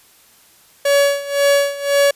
45% pulse tone with tremolo, 565 Hz, C#5, 33 cents sharp, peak -10 dBFS, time 0.85-2.11 s, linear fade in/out 5 ms, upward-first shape sine, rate 1.9 Hz, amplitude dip 85%, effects white hiss -50 dBFS RMS until 2.15 s + resampled to 32000 Hz

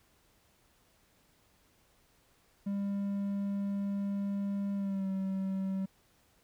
triangle tone with pitch glide, 199.6 to 191.8 Hz, G3 to G3, +32 to -37 cents, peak -29 dBFS, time 2.66-5.86 s, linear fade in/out 10 ms, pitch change -69 cents, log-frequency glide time 4.75-5.08 s, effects pink hiss -68 dBFS RMS until 6.43 s

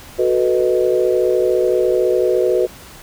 sine chord, B dominant seventh, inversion second, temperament equal, 370 / 440 / 493.9 / 622.3 Hz, F#4 / A4 / B4 / D#5, 0 / 0 / 0 / 0 cents, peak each -16 / -21 / -17 / -22 dBFS, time 0.18-2.67 s, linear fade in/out 20 ms, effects pink hiss -39 dBFS RMS until 3.02 s

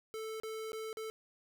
square tone with dropouts, 440 Hz, A4, in tune, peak -40 dBFS, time 0.14-1.1 s, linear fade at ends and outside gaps 0 ms, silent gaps 0.4-0.434 / 0.719-0.731 / 0.929-0.971 s, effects none

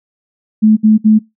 sine tone bursts, 216.1 Hz, A3, 31 cents flat, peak -4 dBFS, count 3, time 0.62-1.192 s, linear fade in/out 20 ms, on 150 ms, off 61 ms, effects noise-tail reverb RT60 0.2 s tail -24 dB re dry

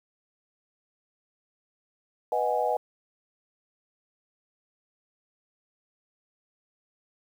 sine chord, G# minor seventh, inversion first, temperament equal, 493.9 / 622.3 / 740 / 830.6 Hz, B4 / D#5 / F#5 / G#5, 0 / 0 / 0 / 0 cents, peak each -29 dBFS, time 2.32-2.77 s, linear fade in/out 2 ms, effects 9-bit

